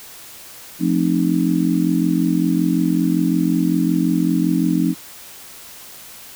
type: chord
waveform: sine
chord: F dominant seventh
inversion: none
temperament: equal with one note detuned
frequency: 174.61 / 220 / 261.6 / 307 Hz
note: F3 / A3 / C4 / Eb4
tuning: 0 / 0 / 0 / -23 cents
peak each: -19 / -24 / -20 / -19 dBFS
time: 0.79-4.95 s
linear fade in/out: 50 ms
effects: white hiss -39 dBFS RMS until 6.35 s